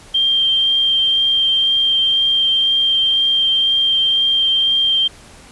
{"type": "tone with vibrato", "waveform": "sine", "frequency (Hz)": 3170, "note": "G7", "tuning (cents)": 19, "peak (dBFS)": -12, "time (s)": [0.14, 5.08], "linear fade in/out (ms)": 10, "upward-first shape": "sine", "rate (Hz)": 2, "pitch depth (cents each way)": 8, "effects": ["pink hiss -42 dBFS RMS until 5.51 s", "resampled to 24000 Hz"]}